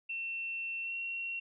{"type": "tone with pitch glide", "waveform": "sine", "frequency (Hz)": [2700, 2733], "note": ["E7", "F7"], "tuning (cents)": [41, -38], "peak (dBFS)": -35, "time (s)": [0.09, 1.4], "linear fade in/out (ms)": 10, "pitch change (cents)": 21, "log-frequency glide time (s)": [0.82, 0.94], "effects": []}